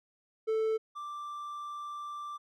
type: tone pair in turn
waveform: triangle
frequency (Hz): 440.7 / 1176.5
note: A4 / D6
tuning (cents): +3 / +3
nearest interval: octave + perfect fourth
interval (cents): 1700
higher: second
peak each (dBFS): -25 / -36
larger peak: first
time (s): 0.47-0.78 / 0.95-2.38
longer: second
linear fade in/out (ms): 20
effects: none